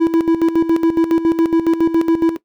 triangle tone with tremolo, 329.6 Hz, E4, in tune, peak -7 dBFS, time 0-2.37 s, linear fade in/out 20 ms, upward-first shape square, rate 7.2 Hz, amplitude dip 70%, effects noise-tail reverb RT60 0.1 s tail -17 dB re dry

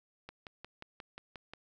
click train, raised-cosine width 0.3 ms, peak -29 dBFS, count 8, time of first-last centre 0.29-1.536 s, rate 5.62 Hz, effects none

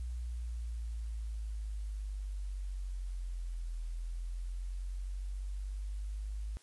sine linear two-way sweep, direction down then up, 60.7 to 41.36 to 52.4 Hz, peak -36 dBFS, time 0-6.57 s, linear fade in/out 0 ms, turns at 3.81 s, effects white hiss -63 dBFS RMS until 6.62 s + resampled to 24000 Hz

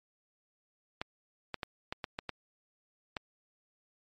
clicks, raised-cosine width 0.3 ms, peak -19 dBFS, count 8, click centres 1.015 / 1.543 / 1.632 / 1.925 / 2.042 / 2.189 / 2.293 / 3.168 s, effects MP3 48 kbps

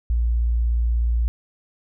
sine tone, 58.3 Hz, A#1, 1 cent sharp, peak -17 dBFS, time 0.1-1.28 s, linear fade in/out 0 ms, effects none

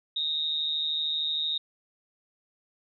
sine tone with amplitude modulation, 3729 Hz, A#7, in tune, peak -23 dBFS, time 0.16-1.58 s, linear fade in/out 5 ms, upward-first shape sine, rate 153 Hz, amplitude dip 70%, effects none

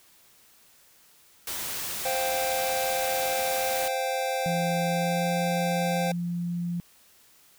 white noise, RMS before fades -33 dBFS, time 1.47-3.88 s, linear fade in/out 2 ms
square chord, C suspended fourth, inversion none, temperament equal, 523.3 / 698.5 / 784 Hz, C5 / F5 / G5, 0 / 0 / 0 cents, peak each -30 / -34 / -31 dBFS, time 2.05-6.12 s, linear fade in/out 5 ms
sine tone with pitch glide, 170 to 173.57 Hz, F3 to F3, -46 to -10 cents, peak -27 dBFS, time 4.46-6.8 s, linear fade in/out 0 ms, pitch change +36 cents, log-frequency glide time 4.85-5.31 s
effects white hiss -58 dBFS RMS until 7.58 s

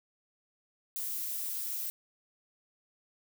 violet noise, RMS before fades -36 dBFS, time 0.96-1.9 s, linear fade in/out 0 ms, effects none

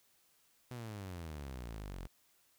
sawtooth exponential sweep, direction down, 126.4 to 42 Hz, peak -39 dBFS, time 0.71-2.07 s, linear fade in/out 0 ms, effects white hiss -71 dBFS RMS until 2.58 s

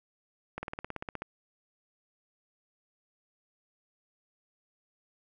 slowing click train, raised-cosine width 0.5 ms, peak -21 dBFS, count 12, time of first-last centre 0.58-1.22 s, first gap 50 ms, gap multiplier 1.03, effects none

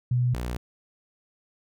sine / sawtooth tone pair in turn, 123.47 / 60.46 Hz, B2 / B1, 0 / -36 cents, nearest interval octave, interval 1236 cents, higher first, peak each -20 / -25 dBFS, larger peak first, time 0.11-0.34 / 0.34-0.57 s, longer neither, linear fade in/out 5 ms, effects none

